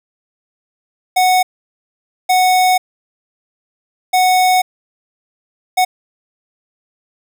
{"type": "tone bursts at uneven times", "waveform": "square", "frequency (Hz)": 738, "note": "F#5", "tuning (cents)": -5, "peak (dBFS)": -10, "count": 4, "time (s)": [[1.16, 1.43], [2.29, 2.78], [4.13, 4.62], [5.77, 5.85]], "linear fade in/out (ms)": 10, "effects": []}